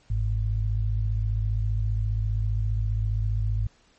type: tone pair together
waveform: sine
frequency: 50.59 / 105.6 Hz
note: G#1 / G#2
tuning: -45 / +29 cents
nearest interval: octave + minor second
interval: 1274 cents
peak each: -25 dBFS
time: 0.1-3.67 s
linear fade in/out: 5 ms
effects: pink hiss -61 dBFS RMS until 3.98 s + MP3 32 kbps